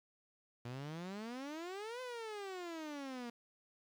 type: exponential two-way sweep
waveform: sawtooth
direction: up then down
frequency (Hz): 117.2 to 515 to 233.4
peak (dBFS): -39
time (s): 0.65-3.3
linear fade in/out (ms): 5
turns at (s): 2.01
effects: low-pass 6000 Hz 12 dB/octave + 11-bit